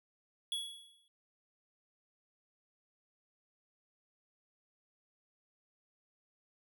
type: tone with exponential decay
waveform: square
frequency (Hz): 3365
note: G#7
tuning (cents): +22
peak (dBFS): -33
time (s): 0.52-1.08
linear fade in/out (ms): 1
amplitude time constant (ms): 120
effects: none